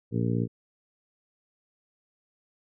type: harmonic tone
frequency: 58.27 Hz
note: A#1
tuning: in tune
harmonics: 2 / 3 / 4 / 5 / 6 / 7 / 8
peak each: -27 / -30 / -31 / -34 / -41 / -36 / -38 dBFS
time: 0.11-0.48 s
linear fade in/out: 50 ms
effects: none